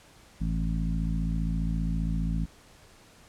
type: harmonic tone with a mistuned harmonic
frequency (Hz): 55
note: A1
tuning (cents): 0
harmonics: 1 / 2 / 3 / 4 / 5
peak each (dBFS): -28 / -38 / -30 / -36 / -40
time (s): 0.4-2.46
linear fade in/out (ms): 20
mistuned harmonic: 1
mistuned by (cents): -98
effects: pink hiss -55 dBFS RMS until 3.28 s + low-pass 10000 Hz 12 dB/octave